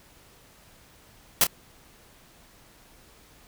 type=noise with echo; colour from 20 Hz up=white; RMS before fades=-18 dBFS; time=1.41-1.44 s; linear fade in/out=2 ms; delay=29 ms; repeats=1; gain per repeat=-10 dB; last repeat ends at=1.469 s; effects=pink hiss -55 dBFS RMS until 3.47 s